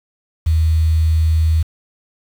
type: tone with quantisation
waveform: sine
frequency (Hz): 80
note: D#2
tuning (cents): +49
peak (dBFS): -11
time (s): 0.46-1.63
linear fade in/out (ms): 10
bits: 6
effects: none